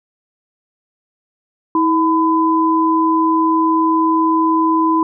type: tone pair together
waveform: sine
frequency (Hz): 322.2 / 1006.2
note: E4 / B5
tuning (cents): -39 / +32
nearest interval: octave + minor sixth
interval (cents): 1971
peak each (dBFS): -14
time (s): 1.75-5.03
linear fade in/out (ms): 2
effects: none